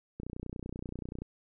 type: click train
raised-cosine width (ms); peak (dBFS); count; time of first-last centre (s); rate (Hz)
3; -26; 32; 0.2-1.22; 30.4
effects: none